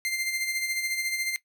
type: tone with tremolo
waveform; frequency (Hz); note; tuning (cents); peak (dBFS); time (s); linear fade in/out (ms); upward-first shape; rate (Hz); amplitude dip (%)
sawtooth; 2093; C7; 0; -22; 0.05-1.36; 0; sine; 14; 50
effects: noise-tail reverb RT60 0.1 s tail -17 dB re dry